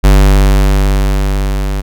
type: tone with level ramp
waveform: square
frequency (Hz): 49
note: G1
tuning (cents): 0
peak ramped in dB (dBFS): -3 to -14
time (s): 0.03-1.82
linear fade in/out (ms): 20
effects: none